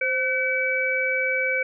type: tone cluster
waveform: sine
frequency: 522 / 1517 / 2287 Hz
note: C5 / F#6 / D7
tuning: -4 / +43 / -47 cents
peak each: -27 / -27 / -23 dBFS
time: 0.01-1.63 s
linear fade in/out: 5 ms
effects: none